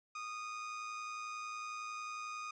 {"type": "tone with amplitude modulation", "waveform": "30% pulse", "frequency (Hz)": 1236, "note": "D#6", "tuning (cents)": -12, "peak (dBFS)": -37, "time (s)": [0.15, 2.51], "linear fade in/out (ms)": 5, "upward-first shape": "sine", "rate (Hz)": 111, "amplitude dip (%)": 35, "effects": ["resampled to 16000 Hz"]}